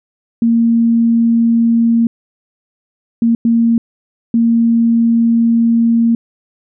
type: tone bursts at uneven times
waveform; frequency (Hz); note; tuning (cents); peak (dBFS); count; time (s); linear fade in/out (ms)
sine; 231.2; A#3; -14; -8; 4; 0.42-2.07 / 3.22-3.35 / 3.45-3.78 / 4.34-6.15; 2
effects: none

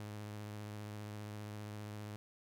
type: tone with vibrato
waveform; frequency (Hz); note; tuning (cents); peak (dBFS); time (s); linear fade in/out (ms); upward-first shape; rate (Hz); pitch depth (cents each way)
sawtooth; 105; G#2; +19; -40; 0-2.16; 0; sine; 15; 29
effects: none

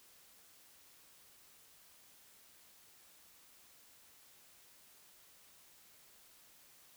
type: silence
effects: white hiss -63 dBFS RMS until 6.96 s

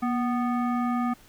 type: tone with frequency modulation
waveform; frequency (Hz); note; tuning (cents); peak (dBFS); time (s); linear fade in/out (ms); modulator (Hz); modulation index
sine; 240; B3; -49; -23; 0.02-1.14; 10; 990; 0.82
effects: pink hiss -55 dBFS RMS until 1.28 s

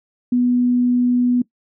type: tone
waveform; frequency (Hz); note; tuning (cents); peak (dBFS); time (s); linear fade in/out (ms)
sine; 246; B3; -7; -13; 0.32-1.42; 5
effects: noise-tail reverb RT60 0.1 s tail -20 dB re dry

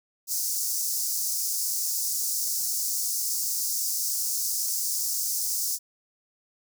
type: high-pass noise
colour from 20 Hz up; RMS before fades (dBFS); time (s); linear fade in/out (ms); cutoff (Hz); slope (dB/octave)
pink; -28; 0.27-5.79; 50; 5100; 48
effects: none

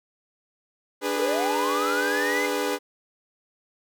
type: chord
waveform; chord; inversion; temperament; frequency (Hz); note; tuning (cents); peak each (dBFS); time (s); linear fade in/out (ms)
sawtooth; G# diminished; second; equal with one note detuned; 293.7 / 409.8 / 493.9; D4 / G#4 / B4; 0 / -23 / 0; -26 / -24 / -24; 1.01-2.79; 50
type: linear sweep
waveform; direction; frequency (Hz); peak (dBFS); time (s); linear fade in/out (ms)
triangle; up; 392 to 2093; -24; 1.16-2.46; 5
effects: none

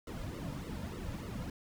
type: noise with flanger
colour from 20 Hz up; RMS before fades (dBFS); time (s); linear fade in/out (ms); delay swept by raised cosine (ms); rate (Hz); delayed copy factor
brown; -41; 0.07-1.5; 2; 1.2 to 2.7; 3.4; -1
effects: none

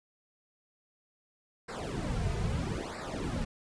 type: noise with flanger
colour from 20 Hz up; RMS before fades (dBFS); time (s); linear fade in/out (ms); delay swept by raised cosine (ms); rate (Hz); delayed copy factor
brown; -34; 1.68-3.45; 10; 0.31 to 3.71; 0.77; -0.95
effects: resampled to 22050 Hz

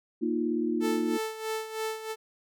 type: chord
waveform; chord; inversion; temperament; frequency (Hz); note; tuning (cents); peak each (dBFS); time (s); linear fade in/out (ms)
sine; Bb suspended fourth; none; just; 233.1 / 310.8 / 349.6; Bb3 / Eb4 / F4; 0 / -2 / +2; -30; 0.21-1.18; 20
type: tone with tremolo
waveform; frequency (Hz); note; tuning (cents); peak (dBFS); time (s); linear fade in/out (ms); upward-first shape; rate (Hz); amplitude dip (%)
sawtooth; 440; A4; 0; -25; 0.8-2.16; 50; sine; 3.1; 70
effects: none

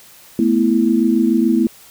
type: chord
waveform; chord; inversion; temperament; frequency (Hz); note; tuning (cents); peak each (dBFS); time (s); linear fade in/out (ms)
sine; A suspended second; none; equal; 220 / 246.9 / 329.6; A3 / B3 / E4; 0 / 0 / 0; -16; 0.39-1.67; 2
effects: white hiss -44 dBFS RMS until 1.9 s

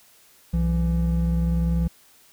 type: tone pair together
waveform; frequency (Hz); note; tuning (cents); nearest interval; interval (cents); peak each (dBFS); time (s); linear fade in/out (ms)
triangle; 62.9 / 168.21; B1 / E3; +32 / +35; octave + perfect fourth; 1703; -20; 0.53-1.88; 10
effects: white hiss -55 dBFS RMS until 2.32 s

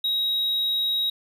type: tone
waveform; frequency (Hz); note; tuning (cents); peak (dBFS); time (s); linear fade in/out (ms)
triangle; 3810; A#7; +37; -20; 0.04-1.1; 5
effects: none

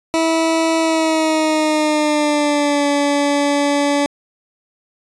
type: tone with pitch glide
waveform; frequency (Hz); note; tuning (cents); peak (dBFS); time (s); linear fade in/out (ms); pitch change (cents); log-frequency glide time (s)
20% pulse; 325.5 to 286.7; E4 to D4; -22 to -42; -9; 0.14-4.06; 0; -220; 0.79-2.86
effects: resampled to 22050 Hz

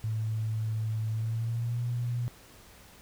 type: tone with pitch glide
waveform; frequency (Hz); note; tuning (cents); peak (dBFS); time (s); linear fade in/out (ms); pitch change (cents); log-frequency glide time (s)
sine; 110 to 120.65; A2 to B2; 0 to -40; -28; 0.04-2.28; 0; +160; 1.12-1.84
effects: pink hiss -54 dBFS RMS until 3.01 s

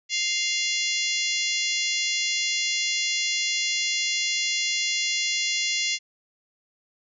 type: harmonic tone with a mistuned harmonic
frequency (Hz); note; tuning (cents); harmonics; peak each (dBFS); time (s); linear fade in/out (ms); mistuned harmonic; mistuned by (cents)
698.5; F5; 0; 3 / 4 / 5 / 6 / 7 / 8 / 9 / 10; -29 / -30 / -31 / -32 / -32 / -33 / -34 / -34; 0.09-5.99; 50; 5; -45
effects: none

